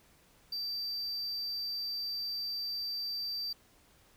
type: tone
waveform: triangle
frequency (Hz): 4666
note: D8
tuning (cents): -12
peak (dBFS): -33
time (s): 0.52-3.53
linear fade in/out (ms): 5
effects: pink hiss -64 dBFS RMS until 4.16 s